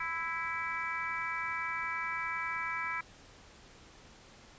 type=harmonic tone with a mistuned harmonic; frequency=329.6 Hz; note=E4; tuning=in tune; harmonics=3 / 4 / 5 / 6 / 7; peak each=-40 / -39 / -41 / -41 / -38 dBFS; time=0-3.01 s; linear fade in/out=5 ms; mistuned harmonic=3; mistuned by=+19 cents; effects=pink hiss -56 dBFS RMS until 4.58 s + resampled to 16000 Hz